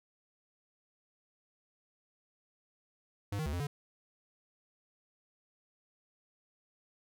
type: tone with pitch steps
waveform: square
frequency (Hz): 101.1 / 156 / 72.7 / 87.9 / 144.2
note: G#2 / D#3 / D2 / F2 / D3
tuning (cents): -46 / +5 / -17 / +12 / -31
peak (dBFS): -34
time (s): 3.32-3.67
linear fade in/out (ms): 5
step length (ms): 70
effects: none